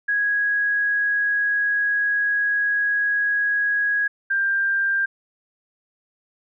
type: tone pair in turn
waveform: sine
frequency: 1658 / 1589.4 Hz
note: G#6 / G6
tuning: -3 / +23 cents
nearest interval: minor second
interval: 74 cents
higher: first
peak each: -18 / -18 dBFS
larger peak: neither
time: 0.08-4.08 / 4.3-5.06 s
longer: first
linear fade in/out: 10 ms
effects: none